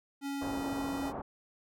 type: tone with pitch glide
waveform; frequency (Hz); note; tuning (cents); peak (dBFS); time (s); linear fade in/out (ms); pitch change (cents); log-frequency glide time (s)
square; 279 to 276.4; C#4 to C#4; +11 to -5; -35; 0.21-1.13; 50; -16; 0.39-0.61
type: low-pass noise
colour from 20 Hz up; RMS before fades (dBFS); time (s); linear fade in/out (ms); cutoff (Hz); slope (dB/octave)
white; -40; 0.41-1.22; 10; 1000; 24
effects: none